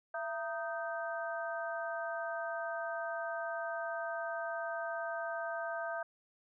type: harmonic tone with a mistuned harmonic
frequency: 311.1 Hz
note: D#4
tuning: in tune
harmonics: 2 / 3 / 4 / 5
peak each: -38 / -45 / -44 / -41 dBFS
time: 0.14-6.03 s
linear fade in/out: 5 ms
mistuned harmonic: 2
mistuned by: +130 cents
effects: none